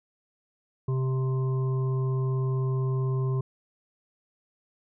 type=harmonic tone; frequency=130.81 Hz; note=C3; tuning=in tune; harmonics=1 / 3 / 5 / 7 / 8; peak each=-24 / -34 / -50 / -52 / -42 dBFS; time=0.88-3.41 s; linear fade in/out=5 ms; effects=none